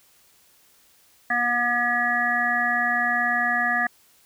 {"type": "harmonic tone", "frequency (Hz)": 241.2, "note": "B3", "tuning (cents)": -41, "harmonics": [1, 3, 5, 7, 8], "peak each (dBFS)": [-33, -26, -30, -23, -26], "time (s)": [1.3, 3.87], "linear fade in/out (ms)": 5, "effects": ["white hiss -58 dBFS RMS until 4.25 s"]}